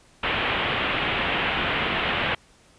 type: low-pass noise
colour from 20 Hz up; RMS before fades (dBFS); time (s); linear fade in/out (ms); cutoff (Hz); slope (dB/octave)
white; -25; 0.23-2.35; 5; 3200; 48
effects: pink hiss -56 dBFS RMS until 2.78 s + resampled to 22050 Hz